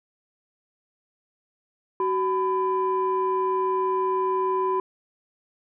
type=tone pair together; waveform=sine; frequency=376.3 / 1002.6 Hz; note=F#4 / B5; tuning=+29 / +26 cents; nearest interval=octave + perfect fourth; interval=1697 cents; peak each=-23 dBFS; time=2-4.8 s; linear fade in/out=2 ms; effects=tanh soft clip ceiling -15 dBFS